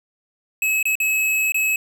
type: tone with dropouts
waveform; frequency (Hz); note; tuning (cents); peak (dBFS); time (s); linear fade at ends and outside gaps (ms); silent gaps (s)
square; 2576; E7; -41; -18; 0.62-1.76; 2; 0.828-0.854 / 0.954-1.001 / 1.521-1.544
effects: none